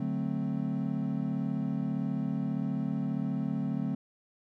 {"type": "chord", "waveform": "triangle", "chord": "D dominant seventh", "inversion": "none", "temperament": "equal", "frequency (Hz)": [146.83, 185, 220, 261.6], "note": ["D3", "F#3", "A3", "C4"], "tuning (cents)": [0, 0, 0, 0], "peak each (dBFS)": [-33, -33, -32, -33], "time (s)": [0, 3.95], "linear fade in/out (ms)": 5, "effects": []}